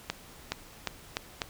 accelerating click train, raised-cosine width 0.2 ms, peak -12 dBFS, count 5, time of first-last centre 0.1-1.418 s, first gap 420 ms, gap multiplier 0.84, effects pink hiss -51 dBFS RMS until 1.49 s

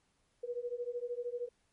sine beating tone pair, 477.9 / 490.9 Hz, A#4 / B4, +43 / -10 cents, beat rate 13 Hz, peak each -39 / -39 dBFS, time 0.43-1.49 s, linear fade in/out 10 ms, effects pink hiss -75 dBFS RMS until 1.72 s + MP3 48 kbps

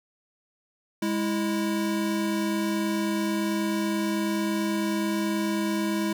square tone pair together, 206.4 / 327.6 Hz, G#3 / E4, -10 / -11 cents, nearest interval minor sixth, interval 799 cents, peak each -28 dBFS, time 1.02-6.13 s, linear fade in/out 5 ms, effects none

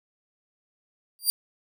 10% pulse tone with exponential growth, 4743 Hz, D8, 16 cents sharp, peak -9 dBFS, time 1.19-1.3 s, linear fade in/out 0 ms, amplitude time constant 23 ms, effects none

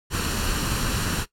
pink noise with comb filter, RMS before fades -25 dBFS, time 0.1-1.26 s, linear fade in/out 50 ms, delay 0.7 ms, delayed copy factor +0.5, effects noise-tail reverb RT60 0.1 s tail -17 dB re dry + low-pass 12000 Hz 12 dB/octave

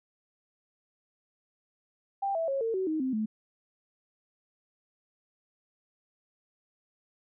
sine tone with pitch steps, 790 / 656.7 / 545.9 / 453.7 / 377.2 / 313.5 / 260.6 / 216.6 Hz, G5 / E5 / C#5 / A#4 / F#4 / D#4 / C4 / A3, +13 / -7 / -27 / -47 / +33 / +13 / -7 / -27 cents, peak -27 dBFS, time 2.22-3.26 s, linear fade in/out 10 ms, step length 130 ms, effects none

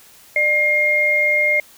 sine tone pair together, 600.3 / 2128 Hz, D5 / C7, +38 / +29 cents, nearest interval octave + minor seventh, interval 2191 cents, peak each -22 / -14 dBFS, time 0.36-1.6 s, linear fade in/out 2 ms, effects white hiss -47 dBFS RMS until 1.77 s

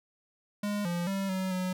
square tone with pitch steps, 205.9 / 173.4 / 195 / 188 / 184.1 Hz, G#3 / F3 / G3 / F#3 / F#3, -15 / -12 / -9 / +28 / -8 cents, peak -30 dBFS, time 0.63-1.73 s, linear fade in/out 5 ms, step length 220 ms, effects none

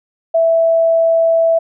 sine tone, 659.3 Hz, E5, in tune, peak -9 dBFS, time 0.34-1.59 s, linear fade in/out 10 ms, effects none

